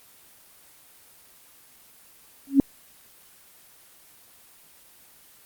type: tone with exponential growth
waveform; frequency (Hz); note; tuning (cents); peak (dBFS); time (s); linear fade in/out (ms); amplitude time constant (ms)
sine; 274.9; C#4; -14; -8; 2.47-2.6; 1; 27
effects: white hiss -53 dBFS RMS until 5.45 s + Opus 24 kbps